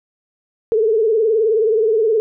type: tone with vibrato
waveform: sine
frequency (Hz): 440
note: A4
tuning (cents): 0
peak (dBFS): -12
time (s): 0.72-2.2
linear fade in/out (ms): 0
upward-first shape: triangle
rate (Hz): 19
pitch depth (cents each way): 110
effects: none